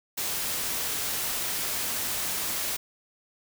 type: noise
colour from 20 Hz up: white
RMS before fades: -30 dBFS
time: 0.17-2.77 s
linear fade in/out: 10 ms
effects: none